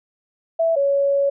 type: tone pair in turn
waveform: sine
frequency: 659.3 / 559.1 Hz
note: E5 / C#5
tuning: 0 / +15 cents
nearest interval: minor third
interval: 285 cents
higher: first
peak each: -15 dBFS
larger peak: neither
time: 0.59-0.76 / 0.76-1.3 s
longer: second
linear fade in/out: 10 ms
effects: none